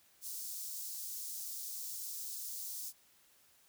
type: high-pass noise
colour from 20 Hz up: white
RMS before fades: -43 dBFS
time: 0.21-2.93 s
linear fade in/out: 50 ms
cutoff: 4900 Hz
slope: 24 dB/octave
effects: white hiss -67 dBFS RMS until 3.68 s